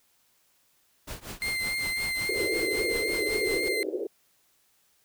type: noise with tremolo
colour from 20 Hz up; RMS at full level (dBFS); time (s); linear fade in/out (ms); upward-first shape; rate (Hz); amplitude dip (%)
pink; -37; 1.07-3.69; 10; triangle; 5.4; 95
type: tone with vibrato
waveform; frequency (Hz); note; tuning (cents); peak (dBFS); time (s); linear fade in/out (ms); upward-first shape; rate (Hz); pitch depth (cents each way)
35% pulse; 2093; C7; 0; -26; 1.42-3.83; 0; triangle; 3.7; 23
type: band-pass noise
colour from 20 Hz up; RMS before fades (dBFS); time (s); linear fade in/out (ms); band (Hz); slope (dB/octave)
white; -31; 2.29-4.07; 5; 350 to 470; 48
effects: white hiss -67 dBFS RMS until 5.04 s